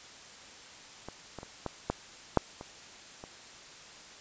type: clicks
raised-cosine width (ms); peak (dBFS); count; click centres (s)
1; -26 / -26 / -29 / -19 / -14 / -7 / -27 / -29; 8; 1.086 / 1.387 / 1.431 / 1.663 / 1.9 / 2.373 / 2.611 / 3.239
effects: white hiss -50 dBFS RMS until 4.2 s + resampled to 16000 Hz